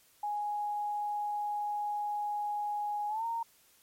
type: tone with pitch glide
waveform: sine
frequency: 830.6 to 921.6 Hz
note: G#5 to A#5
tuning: 0 to -20 cents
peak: -31 dBFS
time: 0.23-3.43 s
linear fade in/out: 5 ms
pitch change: +180 cents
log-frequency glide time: 3.08-3.25 s
effects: white hiss -64 dBFS RMS until 3.82 s + MP3 64 kbps